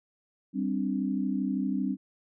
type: chord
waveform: sine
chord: G suspended fourth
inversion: none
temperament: just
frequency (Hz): 196 / 261.3 / 294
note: G3 / C4 / D4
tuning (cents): 0 / -2 / +2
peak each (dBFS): -30 / -30 / -33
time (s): 0.53-1.97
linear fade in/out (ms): 50
effects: none